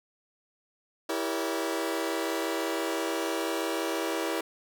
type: chord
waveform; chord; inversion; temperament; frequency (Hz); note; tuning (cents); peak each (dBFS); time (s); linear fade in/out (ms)
sawtooth; E diminished seventh; none; just; 329.6 / 395.6 / 474.7 / 569.6; E4 / G4 / Bb4 / Db5; 0 / +16 / +31 / +47; -28 / -31 / -31 / -32; 1.09-4.41; 5
effects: none